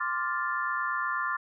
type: chord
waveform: sine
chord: D minor seventh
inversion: third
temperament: equal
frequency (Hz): 1046.5 / 1174.7 / 1396.9 / 1760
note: C6 / D6 / F6 / A6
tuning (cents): 0 / 0 / 0 / 0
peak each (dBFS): -33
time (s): 0-1.37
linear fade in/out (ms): 10
effects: none